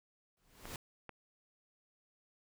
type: noise with exponential growth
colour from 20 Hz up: pink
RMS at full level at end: -41 dBFS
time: 0.37-0.76 s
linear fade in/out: 2 ms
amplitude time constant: 83 ms
type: clicks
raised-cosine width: 0.5 ms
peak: -31 dBFS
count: 2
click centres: 0.655 / 1.093 s
effects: none